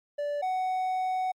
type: tone pair in turn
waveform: triangle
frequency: 582 / 744.9 Hz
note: D5 / F#5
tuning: -16 / +11 cents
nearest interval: major third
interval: 427 cents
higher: second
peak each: -26 / -24 dBFS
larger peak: second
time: 0.18-0.42 / 0.42-1.32 s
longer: second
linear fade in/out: 10 ms
effects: MP3 64 kbps